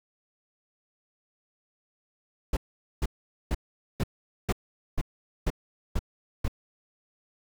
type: noise bursts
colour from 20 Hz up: brown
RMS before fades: -25 dBFS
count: 9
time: 2.53-6.481 s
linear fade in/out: 5 ms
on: 39 ms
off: 450 ms
effects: none